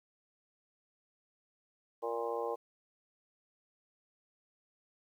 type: harmonic tone with a mistuned harmonic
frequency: 116.54 Hz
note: A#2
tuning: in tune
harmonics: 3 / 4 / 5 / 6 / 7 / 8 / 9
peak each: -45 / -36 / -41 / -48 / -41 / -49 / -43 dBFS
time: 2.02-2.56 s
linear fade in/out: 20 ms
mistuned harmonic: 8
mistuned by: +35 cents
effects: 11-bit